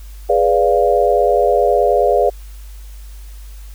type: chord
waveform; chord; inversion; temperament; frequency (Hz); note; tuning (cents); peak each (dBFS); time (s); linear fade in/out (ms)
sine; G# diminished seventh; none; equal with one note detuned; 415.3 / 493.9 / 583.6 / 698.5; G#4 / B4 / D5 / F5; 0 / 0 / -11 / 0; -16; 0.29-2.3; 10
effects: added 50 Hz sine -31 dBFS peak until 3.74 s + white hiss -47 dBFS RMS until 3.74 s